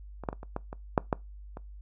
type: clicks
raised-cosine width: 1 ms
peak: -25 / -15 / -24 / -28 / -18 / -25 / -7 / -11 / -26 dBFS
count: 9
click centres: 0.237 / 0.288 / 0.329 / 0.431 / 0.564 / 0.729 / 0.978 / 1.128 / 1.571 s
effects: noise-tail reverb RT60 0.2 s tail -22 dB re dry + added 50 Hz sine -43 dBFS peak until 1.81 s